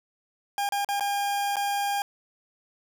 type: tone with dropouts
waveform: 40% pulse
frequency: 807 Hz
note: G#5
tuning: 50 cents flat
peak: -24 dBFS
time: 0.58-2.02 s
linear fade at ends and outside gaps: 1 ms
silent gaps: 0.69-0.722 / 0.847-0.888 / 0.997-1.007 / 1.558-1.567 s
effects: none